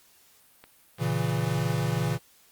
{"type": "click train", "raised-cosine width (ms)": 0.3, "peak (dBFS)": -30, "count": 4, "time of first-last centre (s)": [0.64, 1.674], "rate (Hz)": 2.9}
{"type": "chord", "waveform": "square", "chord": "A# diminished", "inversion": "none", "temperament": "equal", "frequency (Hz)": [116.54, 138.59, 164.81], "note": ["A#2", "C#3", "E3"], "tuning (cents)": [0, 0, 0], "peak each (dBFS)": -30, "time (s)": [0.98, 2.19], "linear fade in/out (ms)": 50}
{"effects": ["white hiss -59 dBFS RMS until 2.51 s", "Opus 48 kbps"]}